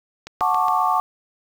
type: click train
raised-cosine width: 0.2 ms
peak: -17 dBFS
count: 4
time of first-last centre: 0.27-0.683 s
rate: 7.26 Hz
type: chord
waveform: sine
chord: D major seventh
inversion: first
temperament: just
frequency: 734.2 / 881 / 1101.2 / 1174.7 Hz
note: F#5 / A5 / C#6 / D6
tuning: -14 / +2 / -12 / 0 cents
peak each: -22 dBFS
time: 0.41-1 s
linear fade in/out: 0 ms
effects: 7-bit